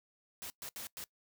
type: noise bursts at uneven times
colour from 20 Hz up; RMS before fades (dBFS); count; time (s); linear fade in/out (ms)
white; -44; 4; 0.42-0.5 / 0.62-0.69 / 0.76-0.87 / 0.97-1.04; 0
effects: noise-tail reverb RT60 0.1 s tail -21 dB re dry